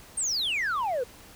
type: exponential sweep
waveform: sine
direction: down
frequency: 9020 to 464 Hz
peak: -23 dBFS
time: 0.17-1.04 s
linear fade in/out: 10 ms
effects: tanh soft clip ceiling -24 dBFS + pink hiss -50 dBFS RMS until 1.35 s